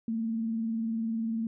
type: tone with vibrato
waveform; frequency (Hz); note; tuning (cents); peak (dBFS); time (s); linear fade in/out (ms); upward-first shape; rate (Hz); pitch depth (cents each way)
sine; 225.5; A3; +43; -28; 0.08-1.47; 2; triangle; 20; 62
effects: none